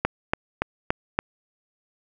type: click train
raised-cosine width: 0.5 ms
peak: -5 dBFS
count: 5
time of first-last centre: 0.05-1.19 s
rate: 3.51 Hz
effects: none